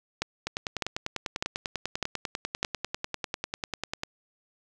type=two click trains; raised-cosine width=0.2 ms; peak=-13 / -10 dBFS; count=37 / 5; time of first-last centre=0.47-4.034 / 0.22-2.63 s; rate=10.1 / 1.66 Hz; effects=none